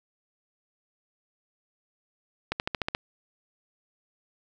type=accelerating click train; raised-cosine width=0.3 ms; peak=-11 dBFS; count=7; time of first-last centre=2.52-2.949 s; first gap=79 ms; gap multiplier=0.96; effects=none